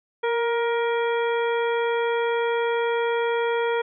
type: harmonic tone with a mistuned harmonic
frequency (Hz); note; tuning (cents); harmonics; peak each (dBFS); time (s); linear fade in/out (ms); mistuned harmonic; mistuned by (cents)
471; A#4; +18; 1 / 2 / 3 / 4 / 5 / 7; -22 / -28 / -32 / -34 / -36 / -39; 0.23-3.82; 10; 1; -20
effects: none